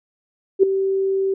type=tone with ADSR envelope; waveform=sine; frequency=386.8 Hz; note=G4; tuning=23 cents flat; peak=-6 dBFS; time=0.59-1.34 s; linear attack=41 ms; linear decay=5 ms; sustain=-11 dB; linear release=4 ms; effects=none